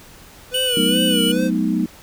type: tone with vibrato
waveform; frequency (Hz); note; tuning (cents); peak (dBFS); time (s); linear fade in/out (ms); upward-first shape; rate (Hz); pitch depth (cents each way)
square; 490.6; B4; -12; -23; 0.51-1.51; 50; sine; 2.4; 93
type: tone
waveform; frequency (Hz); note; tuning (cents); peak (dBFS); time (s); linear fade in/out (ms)
square; 2960; F#7; 0; -19; 0.54-1.32; 5
type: chord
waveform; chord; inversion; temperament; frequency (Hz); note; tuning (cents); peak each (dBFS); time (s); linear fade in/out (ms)
sine; B dominant seventh; second; equal with one note detuned; 185 / 215.1 / 246.9 / 311.1; F#3 / A3 / B3 / D#4; 0 / -39 / 0 / 0; -22; 0.77-1.86; 2
effects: pink hiss -44 dBFS RMS until 2.02 s